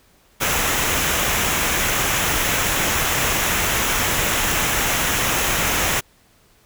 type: noise with comb filter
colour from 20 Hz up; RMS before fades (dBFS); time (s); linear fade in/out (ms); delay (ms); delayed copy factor
pink; -20; 0.4-6.01; 20; 0.22; -0.5
effects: pink hiss -56 dBFS RMS until 6.65 s